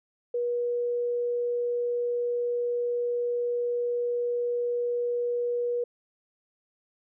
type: tone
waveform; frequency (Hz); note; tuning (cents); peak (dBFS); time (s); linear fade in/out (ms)
sine; 482; B4; -42; -25; 0.34-5.84; 5
effects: none